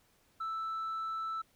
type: tone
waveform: sine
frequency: 1320 Hz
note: E6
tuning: 2 cents sharp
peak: -32 dBFS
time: 0.4-1.42 s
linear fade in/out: 10 ms
effects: tanh soft clip ceiling -33 dBFS + pink hiss -69 dBFS RMS until 1.55 s